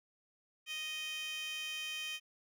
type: tone with high-pass filter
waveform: 15% pulse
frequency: 622.3 Hz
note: D#5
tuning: in tune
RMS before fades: -41 dBFS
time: 0.66-2.2 s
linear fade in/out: 50 ms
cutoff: 2900 Hz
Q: 4.6
effects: none